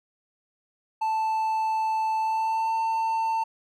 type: tone with pitch glide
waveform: triangle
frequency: 880 to 896.9 Hz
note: A5 to A5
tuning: 0 to +33 cents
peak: -21 dBFS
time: 1.01-3.44 s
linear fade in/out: 10 ms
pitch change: +33 cents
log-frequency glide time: 2.19-2.74 s
effects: none